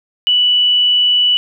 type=tone; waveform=sine; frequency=2960 Hz; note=F#7; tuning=in tune; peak=-9 dBFS; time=0.27-1.37 s; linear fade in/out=0 ms; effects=none